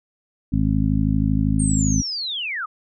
harmonic tone, 52.7 Hz, G#1, 26 cents sharp, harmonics 1 / 2 / 3 / 4 / 5, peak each -23 / -23 / -23 / -23 / -23 dBFS, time 0.52-2.02 s, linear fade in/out 10 ms
sine linear sweep, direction down, 8770 to 1174.7 Hz, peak -24 dBFS, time 1.59-2.66 s, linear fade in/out 10 ms
effects none

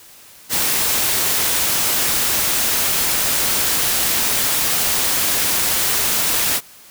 white noise, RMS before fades -18 dBFS, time 0.49-6.61 s, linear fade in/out 50 ms, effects white hiss -44 dBFS RMS until 6.9 s

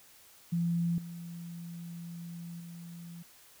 sine tone with level steps, 170.5 Hz, F3, 41 cents flat, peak -27 / -40 / -43 dBFS, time 0.52-3.23 s, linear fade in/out 10 ms, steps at 0.98 / 2.6 s, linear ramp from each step 2 ms, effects white hiss -58 dBFS RMS until 3.6 s

